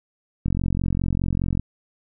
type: click train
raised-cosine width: 5 ms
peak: -11 dBFS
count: 52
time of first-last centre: 0.46-1.596 s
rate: 44.9 Hz
effects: none